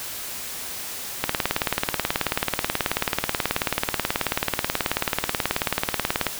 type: click train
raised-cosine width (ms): 0.3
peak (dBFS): -4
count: 94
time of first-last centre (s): 1.24-6.267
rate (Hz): 18.5
effects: white hiss -33 dBFS RMS until 6.39 s